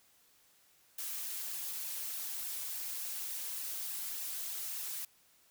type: noise with flanger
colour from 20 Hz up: blue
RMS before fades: -40 dBFS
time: 0.98-5.05 s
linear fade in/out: 5 ms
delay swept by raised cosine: 1.1 to 6.7 ms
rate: 3.4 Hz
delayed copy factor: +0.95
effects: white hiss -67 dBFS RMS until 5.5 s